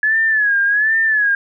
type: tone with vibrato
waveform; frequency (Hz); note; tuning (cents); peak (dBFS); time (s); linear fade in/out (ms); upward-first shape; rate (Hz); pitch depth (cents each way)
sine; 1700; G#6; +40; -12; 0.03-1.35; 2; sine; 1.3; 100
effects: none